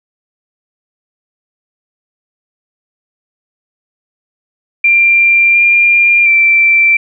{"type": "tone with pitch steps", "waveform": "sine", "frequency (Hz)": [2376, 2397, 2343], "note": ["D7", "D7", "D7"], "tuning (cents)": [20, 35, -5], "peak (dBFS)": -5, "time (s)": [4.84, 6.97], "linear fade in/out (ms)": 5, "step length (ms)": 710, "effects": []}